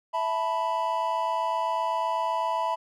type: chord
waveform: triangle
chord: E suspended fourth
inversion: none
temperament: equal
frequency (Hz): 659.3 / 880 / 987.8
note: E5 / A5 / B5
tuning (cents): 0 / 0 / 0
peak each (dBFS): -29 / -29 / -25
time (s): 0.13-2.76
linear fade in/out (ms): 20
effects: none